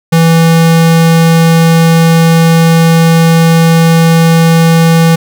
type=tone; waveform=square; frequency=164.81 Hz; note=E3; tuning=in tune; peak=-4 dBFS; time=0.12-5.16 s; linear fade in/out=10 ms; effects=none